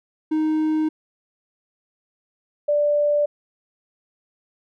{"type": "tone pair in turn", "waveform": ["triangle", "sine"], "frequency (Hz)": [311.4, 587.5], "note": ["D#4", "D5"], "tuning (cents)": [2, 1], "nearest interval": "major seventh", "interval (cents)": 1099, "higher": "second", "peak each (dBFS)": -16, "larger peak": "neither", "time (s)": [[0.31, 0.89], [2.68, 3.26]], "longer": "neither", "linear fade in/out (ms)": 10, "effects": []}